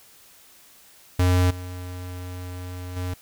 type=tone with level steps; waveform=square; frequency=90.3 Hz; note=F#2; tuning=42 cents flat; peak=-17 / -33 / -27 dBFS; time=1.19-3.14 s; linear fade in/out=5 ms; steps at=1.5 / 2.96 s; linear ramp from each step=10 ms; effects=white hiss -52 dBFS RMS until 3.21 s